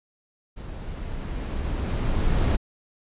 brown noise with level ramp, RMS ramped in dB -36 to -20 dBFS, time 0.56-2.57 s, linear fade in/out 20 ms, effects resampled to 8000 Hz

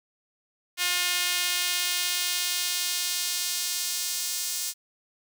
sawtooth tone with high-pass filter sweep, 356.6 Hz, F4, 36 cents sharp, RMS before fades -28 dBFS, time 0.77-4.74 s, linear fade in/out 50 ms, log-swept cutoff 2400 to 6100 Hz, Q 0.98, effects none

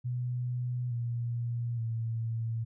sine tone with pitch steps, 123.47 / 118.65 / 114.01 Hz, B2 / A#2 / A#2, 0 / +31 / -38 cents, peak -30 dBFS, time 0.04-2.65 s, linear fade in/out 20 ms, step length 870 ms, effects none

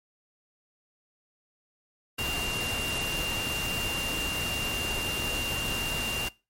sine tone in noise, 2787 Hz, F7, 4 cents flat, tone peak -30 dBFS, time 2.18-6.29 s, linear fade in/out 10 ms, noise pink, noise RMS -33 dBFS, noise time 2.18-6.29 s, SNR 0 dB, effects noise-tail reverb RT60 0.3 s tail -23 dB re dry + MP3 64 kbps

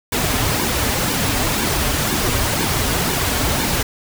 pink noise with flanger, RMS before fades -19 dBFS, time 0.12-3.83 s, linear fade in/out 5 ms, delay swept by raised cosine 1.5 to 6.1 ms, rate 2 Hz, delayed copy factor -0.65, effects none

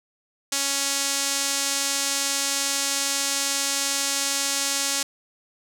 sawtooth tone with band-pass filter, 277.6 Hz, C#4, 3 cents sharp, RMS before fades -25 dBFS, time 0.52-5.03 s, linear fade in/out 5 ms, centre 7000 Hz, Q 1.3, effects none

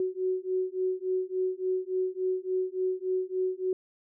sine beating tone pair, 370 / 373.5 Hz, F#4 / F#4, 0 / +16 cents, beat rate 3.5 Hz, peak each -30 dBFS, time 0-3.73 s, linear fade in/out 2 ms, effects none

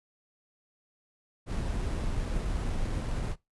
brown noise with sample-and-hold, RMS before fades -31 dBFS, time 1.46-3.36 s, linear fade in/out 50 ms, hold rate 8820 Hz, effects noise-tail reverb RT60 0.2 s tail -21 dB re dry + resampled to 24000 Hz

